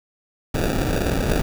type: noise with sample-and-hold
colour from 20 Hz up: pink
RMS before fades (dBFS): -21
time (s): 0.54-1.42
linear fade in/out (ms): 10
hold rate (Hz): 1050
effects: none